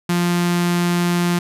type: tone with notch filter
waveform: sawtooth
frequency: 174.61 Hz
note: F3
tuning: in tune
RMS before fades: -18 dBFS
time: 0.09-1.39 s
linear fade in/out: 5 ms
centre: 550 Hz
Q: 1.6
effects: resampled to 32000 Hz